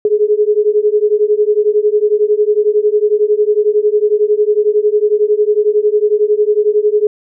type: beating tone pair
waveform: sine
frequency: 415.3 / 426.3 Hz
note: G#4 / G#4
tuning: 0 / +45 cents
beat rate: 11 Hz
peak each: -12 dBFS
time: 0.05-7.07 s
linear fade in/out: 2 ms
effects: none